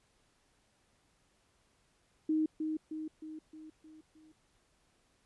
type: tone with echo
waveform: sine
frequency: 312.3 Hz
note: D#4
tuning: 7 cents sharp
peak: -27 dBFS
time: 2.29-2.46 s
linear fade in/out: 5 ms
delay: 310 ms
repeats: 6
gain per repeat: -5 dB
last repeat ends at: 4.32 s
effects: pink hiss -72 dBFS RMS until 5.25 s + resampled to 24000 Hz